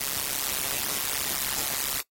white noise with amplitude modulation, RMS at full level -25 dBFS, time 0-2.01 s, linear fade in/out 5 ms, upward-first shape sine, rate 137 Hz, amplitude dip 95%, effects noise-tail reverb RT60 0.1 s tail -20 dB re dry + AAC 48 kbps

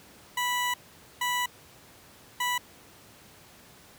20% pulse tone bursts at uneven times, 984 Hz, B5, 7 cents flat, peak -21 dBFS, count 3, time 0.37-0.74 / 1.21-1.46 / 2.4-2.58 s, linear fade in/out 5 ms, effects pink hiss -53 dBFS RMS until 3.98 s + high-pass 80 Hz 12 dB/octave

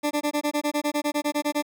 20% pulse tone bursts, 294.9 Hz, D4, 7 cents sharp, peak -17 dBFS, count 16, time 0.03-1.625 s, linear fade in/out 20 ms, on 80 ms, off 21 ms, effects none

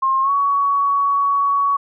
sine tone with pitch glide, 1066 to 1122.9 Hz, C6 to C#6, +32 to +22 cents, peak -14 dBFS, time 0.02-1.77 s, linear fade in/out 10 ms, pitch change +90 cents, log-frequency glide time 0.22-0.31 s, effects none

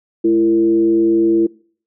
sine tone with frequency modulation, 336.4 Hz, E4, 35 cents sharp, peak -10 dBFS, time 0.24-1.47 s, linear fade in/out 10 ms, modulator 122 Hz, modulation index 0.46, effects noise-tail reverb RT60 0.5 s tail -24 dB re dry

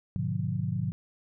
sine chord, G# diminished seventh, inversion none, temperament just, 103.83 / 124.59 / 149.51 / 179.41 Hz, G#2 / B2 / D3 / F3, 0 / +16 / +31 / +47 cents, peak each -33 dBFS, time 0.16-0.92 s, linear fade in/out 0 ms, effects none

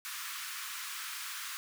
pink high-pass noise, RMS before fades -41 dBFS, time 0.05-1.57 s, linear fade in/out 0 ms, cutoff 1100 Hz, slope 48 dB/octave, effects none

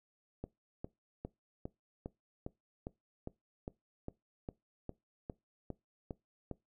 click train, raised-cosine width 2 ms, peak -27 dBFS, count 16, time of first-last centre 0.44-6.513 s, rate 2.47 Hz, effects noise-tail reverb RT60 0.2 s tail -21 dB re dry

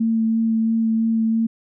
sine tone with vibrato, 224.7 Hz, A3, 37 cents sharp, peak -16 dBFS, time 0-1.47 s, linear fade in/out 10 ms, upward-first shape sine, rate 3 Hz, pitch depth 12 cents each way, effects none

